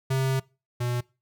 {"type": "tone pair in turn", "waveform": "square", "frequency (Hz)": [132.9, 121.91], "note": ["C3", "B2"], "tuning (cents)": [27, -22], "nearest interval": "minor second", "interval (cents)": 149, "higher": "first", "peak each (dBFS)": [-23, -26], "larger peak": "first", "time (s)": [[0.1, 0.4], [0.8, 1.01]], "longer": "first", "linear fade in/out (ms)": 10, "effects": ["noise-tail reverb RT60 0.3 s tail -23 dB re dry"]}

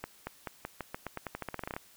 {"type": "accelerating click train", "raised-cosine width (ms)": 0.5, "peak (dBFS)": -21, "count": 19, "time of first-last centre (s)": [0.04, 1.765], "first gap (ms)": 230, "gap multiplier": 0.88, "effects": ["white hiss -59 dBFS RMS until 1.96 s"]}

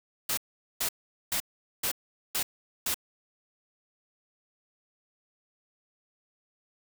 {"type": "noise bursts", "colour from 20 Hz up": "white", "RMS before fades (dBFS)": -29, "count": 6, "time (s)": [0.29, 2.944], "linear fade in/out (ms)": 5, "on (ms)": 84, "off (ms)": 430, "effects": []}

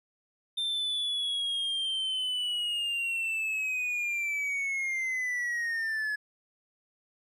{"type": "linear sweep", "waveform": "triangle", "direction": "down", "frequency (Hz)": [3595, 1694], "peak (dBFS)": -27, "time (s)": [0.57, 6.16], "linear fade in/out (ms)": 10, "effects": ["resampled to 32000 Hz"]}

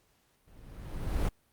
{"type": "noise with level ramp", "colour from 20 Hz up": "brown", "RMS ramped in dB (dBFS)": [-55, -26], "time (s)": [0.47, 1.29], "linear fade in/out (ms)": 10, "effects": ["pink hiss -70 dBFS RMS until 1.52 s", "Opus 48 kbps"]}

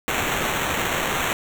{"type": "noise with sample-and-hold", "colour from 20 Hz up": "white", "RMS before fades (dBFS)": -24, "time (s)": [0.08, 1.33], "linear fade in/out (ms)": 0, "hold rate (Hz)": 4900, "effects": []}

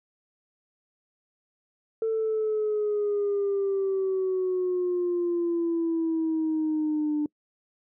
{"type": "exponential sweep", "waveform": "sine", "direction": "down", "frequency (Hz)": [447.9, 297.3], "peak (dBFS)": -22, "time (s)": [2.02, 7.26], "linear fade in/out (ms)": 2, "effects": ["noise-tail reverb RT60 0.1 s tail -26 dB re dry", "tanh soft clip ceiling -20 dBFS"]}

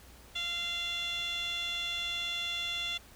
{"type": "tone with band-pass filter", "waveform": "15% pulse", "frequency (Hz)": 691, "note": "F5", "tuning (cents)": -19, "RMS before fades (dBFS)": -35, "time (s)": [0.35, 2.98], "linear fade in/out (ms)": 10, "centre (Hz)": 3500, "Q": 5.2, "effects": ["added 60 Hz sine -56 dBFS peak until 3.15 s", "pink hiss -56 dBFS RMS until 3.15 s"]}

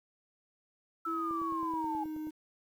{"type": "linear sweep", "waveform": "sine", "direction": "down", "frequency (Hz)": [1329, 830.6], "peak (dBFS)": -33, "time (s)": [1.05, 2.04], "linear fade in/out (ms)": 5}
{"type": "tone with pitch glide", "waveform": "triangle", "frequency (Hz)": [329.6, 309.3], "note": ["E4", "D#4"], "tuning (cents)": [0, -10], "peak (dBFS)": -34, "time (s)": [1.06, 2.31], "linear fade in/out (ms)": 20, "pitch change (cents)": -110, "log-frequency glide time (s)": [1.46, 2.18]}
{"type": "click train", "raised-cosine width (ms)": 2, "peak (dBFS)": -37, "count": 10, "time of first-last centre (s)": [1.31, 2.271], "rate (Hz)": 9.37}
{"effects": ["10-bit"]}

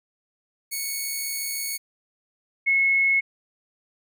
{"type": "tone pair in turn", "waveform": ["5% pulse", "sine"], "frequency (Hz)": [2217, 2183], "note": ["C#7", "C#7"], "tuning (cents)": [0, -27], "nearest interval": "unison", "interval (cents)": 27, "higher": "first", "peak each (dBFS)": -17, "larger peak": "neither", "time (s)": [[0.71, 1.78], [2.66, 3.21]], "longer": "first", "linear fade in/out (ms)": 20, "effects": []}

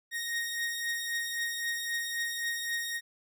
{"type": "beating tone pair", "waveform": "sawtooth", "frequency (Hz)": [1864.7, 1868.5], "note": ["A#6", "A#6"], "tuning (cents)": [0, 4], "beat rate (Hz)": 3.8, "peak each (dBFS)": [-29, -35], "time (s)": [0.11, 3.01], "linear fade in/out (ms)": 50, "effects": []}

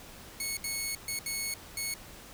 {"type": "tone bursts at uneven times", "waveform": "10% pulse", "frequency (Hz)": 2200, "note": "C#7", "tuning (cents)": -14, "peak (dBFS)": -23, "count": 5, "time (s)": [[0.4, 0.57], [0.64, 0.95], [1.08, 1.19], [1.26, 1.54], [1.77, 1.94]], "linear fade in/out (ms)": 2, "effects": ["pink hiss -49 dBFS RMS until 2.33 s"]}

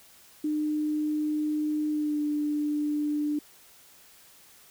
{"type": "tone with pitch glide", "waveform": "sine", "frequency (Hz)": [302.9, 297], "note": ["D#4", "D4"], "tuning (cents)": [-46, 20], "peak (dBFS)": -25, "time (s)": [0.44, 3.39], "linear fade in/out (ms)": 5, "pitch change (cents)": -34, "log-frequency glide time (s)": [1.9, 2.19], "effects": ["white hiss -55 dBFS RMS until 4.7 s"]}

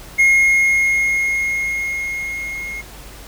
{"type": "tone with level ramp", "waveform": "triangle", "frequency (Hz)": 2150, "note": "C7", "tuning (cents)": 47, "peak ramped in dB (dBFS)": [-7, -24], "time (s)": [0.18, 2.82], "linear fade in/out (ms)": 20, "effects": ["added 50 Hz sine -39 dBFS peak until 3.27 s", "pink hiss -39 dBFS RMS until 3.27 s"]}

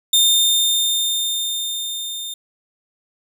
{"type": "tone with level ramp", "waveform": "sawtooth", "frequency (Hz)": 3627, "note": "A#7", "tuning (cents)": -48, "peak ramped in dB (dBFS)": [-8, -24], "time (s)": [0.13, 2.34], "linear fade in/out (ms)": 5, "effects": []}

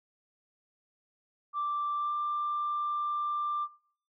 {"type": "tone with pitch glide", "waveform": "sine", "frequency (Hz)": [1174, 1184.9], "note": ["D6", "D6"], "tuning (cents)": [-1, 15], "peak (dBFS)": -28, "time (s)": [1.53, 3.68], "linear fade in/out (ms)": 50, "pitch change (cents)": 16, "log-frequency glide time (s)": [1.96, 2.13], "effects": ["noise-tail reverb RT60 0.5 s tail -18 dB re dry", "tanh soft clip ceiling -25 dBFS"]}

